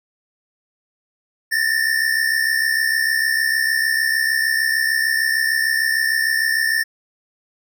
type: tone pair together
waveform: square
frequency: 1761.4 / 1828 Hz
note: A6 / A#6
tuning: +1 / -34 cents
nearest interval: minor second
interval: 65 cents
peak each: -20 dBFS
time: 1.51-6.84 s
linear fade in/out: 20 ms
effects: none